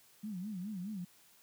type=tone with vibrato; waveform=sine; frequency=196 Hz; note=G3; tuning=in tune; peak=-38 dBFS; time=0.23-1.05 s; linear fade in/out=10 ms; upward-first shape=sine; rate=4.8 Hz; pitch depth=190 cents each way; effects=white hiss -64 dBFS RMS until 1.42 s + high-pass 60 Hz 12 dB/octave